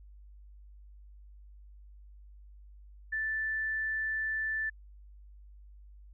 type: tone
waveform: sine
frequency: 1760 Hz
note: A6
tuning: in tune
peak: -30 dBFS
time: 3.12-4.7 s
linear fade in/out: 10 ms
effects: added 50 Hz sine -50 dBFS peak until 6.13 s